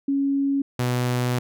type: tone pair in turn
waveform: sine / sawtooth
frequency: 277.2 / 123.84 Hz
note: C#4 / B2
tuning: 0 / +5 cents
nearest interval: octave + major second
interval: 1395 cents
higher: first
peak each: -19 / -17 dBFS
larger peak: second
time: 0.08-0.62 / 0.79-1.39 s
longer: second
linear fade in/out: 5 ms
effects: none